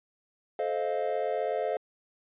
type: chord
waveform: triangle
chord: F dominant seventh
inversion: first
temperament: equal with one note detuned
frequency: 434.9 / 523.3 / 622.3 / 698.5 Hz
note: A4 / C5 / Eb5 / F5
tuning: -20 / 0 / 0 / 0 cents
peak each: -31 dBFS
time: 0.59-1.77 s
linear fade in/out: 2 ms
effects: resampled to 8000 Hz